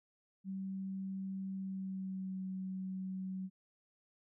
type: tone with pitch glide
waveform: sine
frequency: 191.9 to 188.39 Hz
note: G3 to F#3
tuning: -37 to +31 cents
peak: -38 dBFS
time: 0.44-3.5 s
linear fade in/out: 50 ms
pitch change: -32 cents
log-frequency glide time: 1.54-2.42 s
effects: none